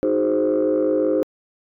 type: chord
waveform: sine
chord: Ab dominant seventh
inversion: second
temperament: equal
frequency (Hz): 311.1 / 370 / 415.3 / 523.3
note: Eb4 / Gb4 / Ab4 / C5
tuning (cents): 0 / 0 / 0 / 0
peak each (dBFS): -20 / -24 / -22 / -19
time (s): 0.03-1.23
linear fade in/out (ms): 0
effects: tanh soft clip ceiling -11 dBFS